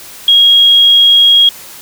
sine tone, 3284 Hz, G#7, 20 cents flat, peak -3 dBFS, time 0.28-1.49 s, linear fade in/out 2 ms, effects white hiss -32 dBFS RMS until 1.81 s

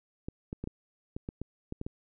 clicks, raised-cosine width 3 ms, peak -23 dBFS, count 10, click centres 0.285 / 0.529 / 0.64 / 0.674 / 1.165 / 1.289 / 1.416 / 1.724 / 1.814 / 1.865 s, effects none

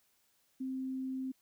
sine tone, 261.9 Hz, C4, 2 cents sharp, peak -35 dBFS, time 0.6-1.32 s, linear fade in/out 10 ms, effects white hiss -73 dBFS RMS until 1.41 s

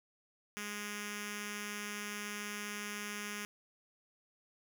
5% pulse tone with notch filter, 207.1 Hz, G#3, 5 cents flat, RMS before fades -42 dBFS, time 0.57-3.45 s, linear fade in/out 0 ms, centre 700 Hz, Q 0.54, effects none

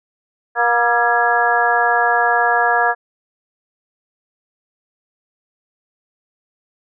harmonic tone with a mistuned harmonic, 238 Hz, A#3, 36 cents sharp, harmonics 2 / 3 / 4 / 5 / 6 / 7, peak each -23 / -17 / -20 / -23 / -23 / -17 dBFS, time 0.55-2.95 s, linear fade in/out 50 ms, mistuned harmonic 6, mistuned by -70 cents, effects none

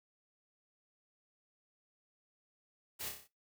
white noise with echo, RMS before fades -42 dBFS, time 2.99-3.1 s, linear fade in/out 20 ms, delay 30 ms, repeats 6, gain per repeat -4 dB, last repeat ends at 3.28 s, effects noise-tail reverb RT60 0.2 s tail -18 dB re dry

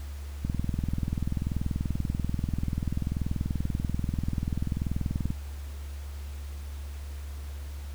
click train, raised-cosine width 5 ms, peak -16 dBFS, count 101, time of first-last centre 0.45-5.304 s, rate 20.6 Hz, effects added 71 Hz sine -35 dBFS peak until 7.94 s + pink hiss -51 dBFS RMS until 7.94 s

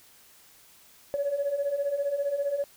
sine beating tone pair, 554.4 / 569.4 Hz, C#5 / C#5, 0 / +46 cents, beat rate 15 Hz, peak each -31 / -26 dBFS, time 1.14-2.64 s, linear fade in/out 0 ms, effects tanh soft clip ceiling -20 dBFS + white hiss -56 dBFS RMS until 2.76 s

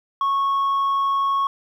sine tone, 1102 Hz, C#6, 11 cents flat, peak -15 dBFS, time 0.21-1.47 s, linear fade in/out 2 ms, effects tanh soft clip ceiling -17 dBFS + 9-bit

